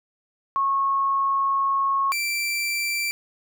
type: tone pair in turn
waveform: sine / sawtooth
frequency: 1095 / 2345 Hz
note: C#6 / D7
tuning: -22 / -3 cents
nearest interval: octave + minor second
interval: 1319 cents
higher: second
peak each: -19 / -20 dBFS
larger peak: first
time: 0.56-2.12 / 2.12-3.11 s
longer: first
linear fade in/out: 0 ms
effects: none